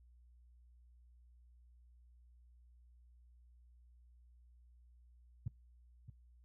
sine tone with echo, 113.4 Hz, A#2, 47 cents flat, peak -34 dBFS, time 5.46-5.48 s, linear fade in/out 5 ms, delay 620 ms, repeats 1, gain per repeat -12 dB, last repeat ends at 6.1 s, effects noise-tail reverb RT60 0.2 s tail -23 dB re dry + added 60 Hz sine -61 dBFS peak until 6.44 s

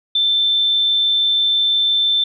sine tone, 3547 Hz, A7, 13 cents sharp, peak -13 dBFS, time 0.15-2.24 s, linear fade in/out 5 ms, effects none

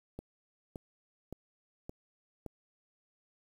click train, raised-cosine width 2 ms, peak -28 dBFS, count 5, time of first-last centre 0.19-2.463 s, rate 1.76 Hz, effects 9-bit

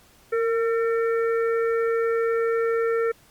harmonic tone with a mistuned harmonic, 452 Hz, A4, 47 cents sharp, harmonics 1 / 3 / 4 / 5, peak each -20 / -30 / -34 / -40 dBFS, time 0.32-3.12 s, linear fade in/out 10 ms, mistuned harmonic 1, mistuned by +28 cents, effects pink hiss -55 dBFS RMS until 3.3 s + MP3 96 kbps

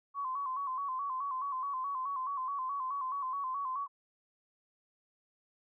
sine tone with vibrato, 1078 Hz, C#6, 49 cents flat, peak -33 dBFS, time 0.14-3.88 s, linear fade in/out 50 ms, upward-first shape square, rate 4.7 Hz, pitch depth 74 cents each way, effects none

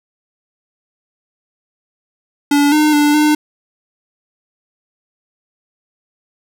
square tone with pitch steps, 287.7 / 303.6 / 294.4 / 301.7 Hz, D4 / D#4 / D4 / D4, -36 / -42 / +4 / +47 cents, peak -10 dBFS, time 2.51-3.35 s, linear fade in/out 5 ms, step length 210 ms, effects none

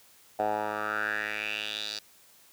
10% pulse tone with band-pass filter sweep, 105.9 Hz, G#2, 34 cents sharp, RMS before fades -32 dBFS, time 0.39-1.99 s, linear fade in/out 5 ms, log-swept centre 720 to 4600 Hz, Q 4.6, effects white hiss -58 dBFS RMS until 2.52 s + high-pass 60 Hz 12 dB/octave

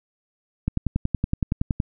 click train, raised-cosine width 5 ms, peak -9 dBFS, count 13, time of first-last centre 0.68-1.801 s, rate 10.7 Hz, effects none

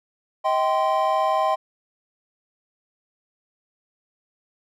triangle tone cluster, 634 / 778 / 1039 Hz, D#5 / G5 / C6, +32 / -13 / -12 cents, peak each -21 dBFS, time 0.44-1.56 s, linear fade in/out 20 ms, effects none

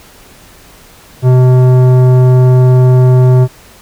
sine tone with tanh clipping, 127.1 Hz, C3, 50 cents flat, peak -5 dBFS, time 1.22-3.48 s, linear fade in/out 50 ms, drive 14 dB, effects pink hiss -39 dBFS RMS until 3.81 s

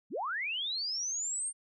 sine linear sweep, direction up, 141.8 to 8870 Hz, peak -32 dBFS, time 0.1-1.53 s, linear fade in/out 50 ms, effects none

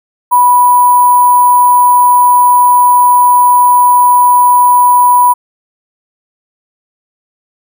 sine tone with sample-and-hold, 984 Hz, B5, 7 cents flat, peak -3 dBFS, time 0.31-5.34 s, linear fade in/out 20 ms, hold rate 11025 Hz, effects none

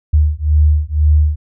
sine beating tone pair, 74.7 / 76.7 Hz, D2 / D#2, +30 / -24 cents, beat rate 2 Hz, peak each -12 dBFS, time 0.13-1.36 s, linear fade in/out 10 ms, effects none

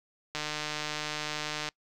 click train, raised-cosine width 0.2 ms, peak -16 dBFS, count 203, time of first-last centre 0.35-1.688 s, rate 151 Hz, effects noise-tail reverb RT60 0.1 s tail -25 dB re dry

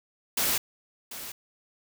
white noise with echo, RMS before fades -26 dBFS, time 0.37-0.58 s, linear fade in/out 5 ms, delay 740 ms, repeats 1, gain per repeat -13 dB, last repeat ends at 1.32 s, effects none

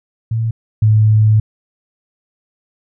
sine tone pair in turn, 113.2 / 108.07 Hz, A2 / A2, +50 / -31 cents, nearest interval minor second, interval 81 cents, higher first, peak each -14 / -7 dBFS, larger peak second, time 0.31-0.51 / 0.82-1.4 s, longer second, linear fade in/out 5 ms, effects none

